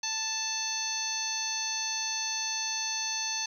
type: harmonic tone with a mistuned harmonic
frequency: 880 Hz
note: A5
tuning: in tune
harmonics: 1 / 2 / 3 / 4 / 5 / 6 / 7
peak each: -40 / -42 / -39 / -42 / -35 / -43 / -33 dBFS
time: 0.03-3.46 s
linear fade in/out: 5 ms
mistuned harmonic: 6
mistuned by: +32 cents
effects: 10-bit